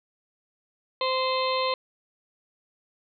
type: harmonic tone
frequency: 519 Hz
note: C5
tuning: 14 cents flat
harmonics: 1 / 2 / 4 / 5 / 6 / 7 / 8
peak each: -27 / -27 / -36 / -36 / -38 / -36 / -33 dBFS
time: 1.01-1.74 s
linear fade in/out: 2 ms
effects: none